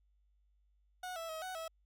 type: tone with pitch steps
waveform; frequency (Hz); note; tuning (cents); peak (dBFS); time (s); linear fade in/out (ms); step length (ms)
30% pulse; 732 / 659 / 637 / 744 / 650; F#5 / E5 / D#5 / F#5 / E5; -19 / -1 / +41 / +9 / -24; -38; 1.03-1.68; 5; 130
effects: added 50 Hz sine -69 dBFS peak until 1.85 s